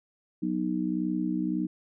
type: chord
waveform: sine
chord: B major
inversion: second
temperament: just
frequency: 185.21 / 246.9 / 308.7 Hz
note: F#3 / B3 / D#4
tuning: +2 / 0 / -14 cents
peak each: -31 / -32 / -29 dBFS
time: 0.42-1.67 s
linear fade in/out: 10 ms
effects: none

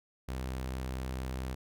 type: tone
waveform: sawtooth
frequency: 64.5 Hz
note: C2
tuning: 24 cents flat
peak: -31 dBFS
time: 0.28-1.55 s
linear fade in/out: 10 ms
effects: none

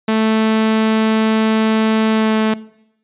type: tone with pitch glide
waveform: sawtooth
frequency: 219.8 to 218.3 Hz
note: A3 to A3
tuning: -2 to -13 cents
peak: -9 dBFS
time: 0.08-2.54 s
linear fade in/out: 5 ms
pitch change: -11 cents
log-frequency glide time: 2.11-2.35 s
effects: noise-tail reverb RT60 0.8 s tail -20 dB re dry + resampled to 8000 Hz

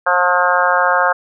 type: harmonic tone with a mistuned harmonic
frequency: 178.6 Hz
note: F3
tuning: 39 cents sharp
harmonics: 3 / 4 / 5 / 6 / 7 / 8 / 9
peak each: -19 / -19 / -19 / -19 / -19 / -19 / -19 dBFS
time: 0.06-1.13 s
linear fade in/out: 10 ms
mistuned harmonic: 7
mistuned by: +19 cents
effects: none

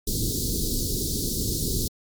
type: band-stop noise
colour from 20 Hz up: pink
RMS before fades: -26 dBFS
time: 0.07-1.88 s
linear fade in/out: 5 ms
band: 440 to 4000 Hz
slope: 48 dB/octave
effects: MP3 96 kbps

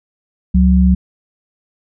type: tone pair together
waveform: sine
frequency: 69.3 / 185 Hz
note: C#2 / F#3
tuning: 0 / 0 cents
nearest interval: octave + perfect fourth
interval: 1700 cents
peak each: -10 dBFS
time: 0.54-0.95 s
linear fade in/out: 10 ms
effects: none

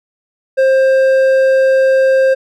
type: tone with hard clipping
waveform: sine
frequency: 530 Hz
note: C5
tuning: 22 cents sharp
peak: -9 dBFS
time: 0.57-2.35 s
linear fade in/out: 20 ms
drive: 6 dB
effects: none

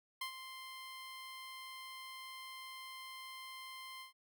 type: tone with ADSR envelope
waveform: 15% pulse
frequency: 1046.5 Hz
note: C6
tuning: in tune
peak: -31 dBFS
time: 0.21-4.13 s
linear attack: 6 ms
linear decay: 93 ms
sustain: -10 dB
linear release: 120 ms
effects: none

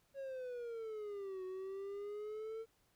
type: exponential two-way sweep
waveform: triangle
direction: down then up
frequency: 554.4 to 370 to 452.6 Hz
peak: -40 dBFS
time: 0.14-2.66 s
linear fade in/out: 50 ms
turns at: 1.44 s
effects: pink hiss -75 dBFS RMS until 2.95 s

